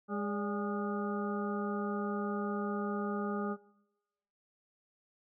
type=harmonic tone with a mistuned harmonic; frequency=205 Hz; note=G#3; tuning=22 cents flat; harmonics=1 / 2 / 3 / 4 / 6 / 7; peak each=-35 / -39 / -44 / -44 / -41 / -47 dBFS; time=0.08-3.57 s; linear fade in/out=50 ms; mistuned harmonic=3; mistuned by=-84 cents; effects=noise-tail reverb RT60 1.0 s tail -22 dB re dry